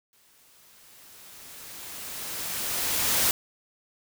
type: noise with exponential growth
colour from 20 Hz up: white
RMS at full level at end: -22 dBFS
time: 0.13-3.31 s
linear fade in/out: 0 ms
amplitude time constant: 690 ms
effects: none